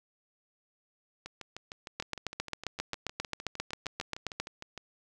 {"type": "two click trains", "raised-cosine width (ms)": 0.2, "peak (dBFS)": [-15, -24], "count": [19, 24], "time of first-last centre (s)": [[2, 4.4], [1.26, 4.777]], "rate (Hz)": [7.5, 6.54], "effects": []}